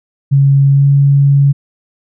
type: tone with pitch glide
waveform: sine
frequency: 138.59 to 140.2 Hz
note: C#3 to C#3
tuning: 0 to +20 cents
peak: -5 dBFS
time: 0.31-1.53 s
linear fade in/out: 20 ms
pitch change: +20 cents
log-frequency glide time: 0.7-0.86 s
effects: none